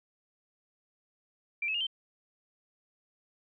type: tone with pitch steps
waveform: sine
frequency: 2357 / 2585 / 2836 / 3110 Hz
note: D7 / E7 / F7 / G7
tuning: +6 / -34 / +26 / -14 cents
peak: -29 dBFS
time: 1.62-1.868 s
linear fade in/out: 5 ms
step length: 62 ms
effects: none